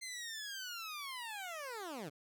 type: linear sweep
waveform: 15% pulse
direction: down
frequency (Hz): 2093 to 129.7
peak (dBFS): -36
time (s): 0.01-2.1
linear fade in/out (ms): 20
effects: none